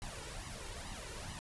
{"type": "noise with flanger", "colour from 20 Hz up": "pink", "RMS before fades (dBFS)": -45, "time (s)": [0.02, 1.39], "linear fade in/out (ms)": 0, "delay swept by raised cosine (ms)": [1, 2.2], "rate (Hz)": 2.3, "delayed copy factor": 0.7, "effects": ["resampled to 24000 Hz"]}